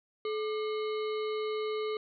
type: harmonic tone with a mistuned harmonic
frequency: 430.1 Hz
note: A4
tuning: 39 cents flat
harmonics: 1 / 3 / 5 / 7 / 9 / 10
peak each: -31 / -41 / -45 / -48 / -50 / -51 dBFS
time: 0.25-1.97 s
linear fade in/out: 2 ms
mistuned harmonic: 3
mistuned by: -130 cents
effects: none